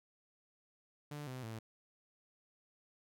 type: tone with pitch steps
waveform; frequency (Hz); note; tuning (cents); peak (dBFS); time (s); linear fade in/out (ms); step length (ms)
sawtooth; 147.4 / 128.32 / 111.71; D3 / C3 / A2; +7 / -33 / +27; -39; 1.11-1.59; 5; 160
effects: none